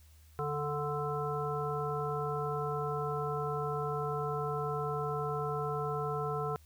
harmonic tone with a mistuned harmonic, 146.7 Hz, D3, 2 cents flat, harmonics 1 / 3 / 5 / 7 / 9, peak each -37 / -36 / -40 / -41 / -39 dBFS, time 0.39-6.56 s, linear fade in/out 0 ms, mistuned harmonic 7, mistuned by +15 cents, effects added 77 Hz sine -56 dBFS peak until 6.65 s + white hiss -66 dBFS RMS until 6.65 s

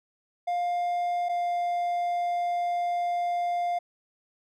triangle tone pair in turn, 704 / 701.3 Hz, F5 / F5, +14 / +7 cents, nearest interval unison, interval 7 cents, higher first, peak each -23 dBFS, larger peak neither, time 0.47-1.29 / 1.29-3.79 s, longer second, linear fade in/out 10 ms, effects none

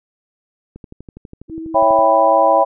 click train, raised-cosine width 3 ms, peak -22 dBFS, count 16, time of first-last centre 0.76-1.99 s, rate 12.2 Hz
sine tone with vibrato, 323.5 Hz, E4, 32 cents flat, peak -25 dBFS, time 1.48-2.64 s, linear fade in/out 50 ms, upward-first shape square, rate 14 Hz, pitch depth 8 cents each way
sine chord, C# half-diminished seventh, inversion none, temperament equal with one note detuned, 554.4 / 659.3 / 790.4 / 987.8 Hz, C#5 / E5 / G5 / B5, 0 / 0 / +14 / 0 cents, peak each -15 dBFS, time 1.74-2.65 s, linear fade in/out 20 ms
effects none

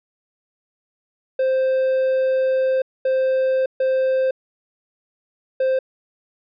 triangle tone bursts at uneven times, 523.3 Hz, C5, in tune, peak -14 dBFS, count 4, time 1.39-2.82 / 3.05-3.66 / 3.8-4.31 / 5.6-5.79 s, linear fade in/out 5 ms, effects resampled to 11025 Hz

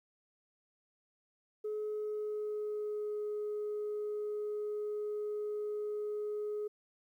sine tone with pitch glide, 425.3 to 419.7 Hz, G#4 to G#4, +41 to +18 cents, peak -33 dBFS, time 1.64-6.68 s, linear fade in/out 10 ms, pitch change -23 cents, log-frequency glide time 1.77-3.21 s, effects tanh soft clip ceiling -32 dBFS + 12-bit

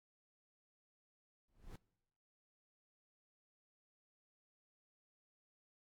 brown noise with exponential growth, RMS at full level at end -43 dBFS, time 1.48-1.76 s, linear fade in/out 5 ms, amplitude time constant 60 ms, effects noise-tail reverb RT60 0.9 s tail -23 dB re dry + AAC 64 kbps

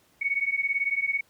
sine beating tone pair, 2217 / 2235 Hz, C#7 / C#7, 0 / +14 cents, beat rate 18 Hz, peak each -27 dBFS, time 0.21-1.21 s, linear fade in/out 10 ms, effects pink hiss -63 dBFS RMS until 1.29 s + high-pass 80 Hz 12 dB/octave

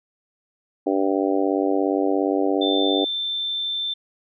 harmonic tone, 97.2 Hz, G2, 14 cents flat, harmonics 3 / 4 / 5 / 6 / 7 / 8, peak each -22 / -24 / -26 / -28 / -29 / -30 dBFS, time 0.86-3.05 s, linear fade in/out 10 ms
sine tone, 3554 Hz, A7, 17 cents sharp, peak -23 dBFS, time 2.61-3.94 s, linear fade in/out 10 ms
effects none

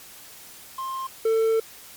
triangle tone pair in turn, 1057 / 447.2 Hz, C6 / A4, +17 / +28 cents, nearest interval octave + minor third, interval 1489 cents, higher first, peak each -26 / -16 dBFS, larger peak second, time 0.78-1.07 / 1.25-1.6 s, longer second, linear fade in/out 5 ms, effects white hiss -45 dBFS RMS until 1.96 s + MP3 96 kbps

